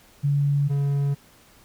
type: tone pair in turn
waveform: sine / triangle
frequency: 142.5 / 141.11 Hz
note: C#3 / C#3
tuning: +48 / +31 cents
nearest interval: unison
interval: 17 cents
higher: first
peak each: -18 dBFS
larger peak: neither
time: 0.23-0.69 / 0.69-1.15 s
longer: neither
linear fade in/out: 20 ms
effects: pink hiss -54 dBFS RMS until 1.64 s